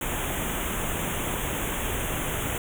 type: band-stop noise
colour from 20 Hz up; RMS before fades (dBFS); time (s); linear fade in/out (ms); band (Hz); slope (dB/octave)
pink; -29; 0.01-2.58; 2; 3500 to 6400; 96
effects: none